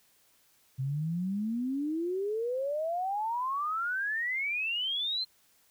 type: exponential sweep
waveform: sine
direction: up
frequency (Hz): 128.4 to 4186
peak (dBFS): -29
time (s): 0.78-5.25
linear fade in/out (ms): 20
effects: white hiss -66 dBFS RMS until 5.7 s